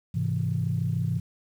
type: chord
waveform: sine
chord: Ab augmented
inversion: none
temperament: equal with one note detuned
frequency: 104.37 / 130.81 / 164.81 Hz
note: Ab2 / C3 / E3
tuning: +9 / 0 / 0 cents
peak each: -28 dBFS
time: 0.14-1.2 s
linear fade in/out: 10 ms
effects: tanh soft clip ceiling -15 dBFS + 9-bit